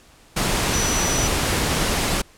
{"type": "tone in noise", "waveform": "sine", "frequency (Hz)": 5920, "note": "F#8", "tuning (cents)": 0, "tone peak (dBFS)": -24, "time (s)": [0.73, 1.28], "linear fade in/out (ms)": 10, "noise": "pink", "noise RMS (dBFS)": -21, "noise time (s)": [0.36, 2.22], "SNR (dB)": -6, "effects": ["pink hiss -51 dBFS RMS until 2.37 s", "low-pass 11000 Hz 12 dB/octave"]}